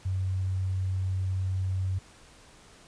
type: tone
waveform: sine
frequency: 94 Hz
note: F#2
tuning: 28 cents sharp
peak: -26 dBFS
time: 0.05-1.99 s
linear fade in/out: 10 ms
effects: pink hiss -54 dBFS RMS until 2.87 s + resampled to 22050 Hz